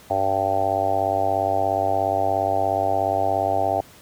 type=harmonic tone; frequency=97 Hz; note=G2; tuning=18 cents flat; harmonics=1 / 3 / 4 / 5 / 6 / 7 / 8 / 9; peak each=-32 / -33 / -33 / -32 / -27 / -23 / -23 / -33 dBFS; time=0.1-3.81 s; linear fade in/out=5 ms; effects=pink hiss -48 dBFS RMS until 4.01 s + high-pass 60 Hz 12 dB/octave